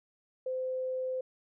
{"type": "tone", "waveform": "sine", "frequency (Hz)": 515, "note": "C5", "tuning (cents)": -28, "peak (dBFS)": -31, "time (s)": [0.46, 1.21], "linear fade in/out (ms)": 5, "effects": []}